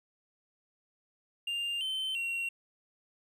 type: tone with pitch steps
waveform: triangle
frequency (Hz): 2798 / 3081 / 2742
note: F7 / G7 / F7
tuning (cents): +3 / -31 / -32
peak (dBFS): -30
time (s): 1.47-2.49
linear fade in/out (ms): 5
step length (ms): 340
effects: none